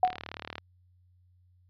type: tone with exponential decay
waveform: sine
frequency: 735 Hz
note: F#5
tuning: 12 cents flat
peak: -15 dBFS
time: 0.03-0.17 s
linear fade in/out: 2 ms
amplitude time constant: 30 ms
type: click train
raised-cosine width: 0.3 ms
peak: -21 dBFS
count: 21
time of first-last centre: 0.05-0.582 s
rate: 37.6 Hz
effects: added 90 Hz sine -60 dBFS peak until 1.69 s + resampled to 11025 Hz